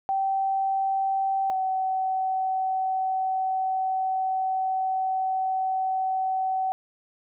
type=tone pair in turn; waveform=sine; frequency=775 / 757.7 Hz; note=G5 / F#5; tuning=-20 / +41 cents; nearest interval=unison; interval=39 cents; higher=first; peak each=-22 / -23 dBFS; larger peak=first; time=0.09-1.5 / 1.5-6.72 s; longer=second; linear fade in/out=0 ms; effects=none